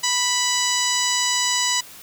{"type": "harmonic tone", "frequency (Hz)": 987.8, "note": "B5", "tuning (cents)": 0, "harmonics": [1, 2, 3, 4, 5, 6, 7, 8], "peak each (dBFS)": [-27, -27, -27, -27, -27, -27, -27, -27], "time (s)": [0.03, 1.81], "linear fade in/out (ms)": 10, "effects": ["white hiss -42 dBFS RMS until 2.02 s"]}